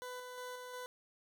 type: tone with tremolo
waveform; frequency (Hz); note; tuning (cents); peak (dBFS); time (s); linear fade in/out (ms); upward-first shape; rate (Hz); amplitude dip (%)
20% pulse; 499.3; B4; +19; -38; 0.02-0.86; 0; square; 2.8; 30
effects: none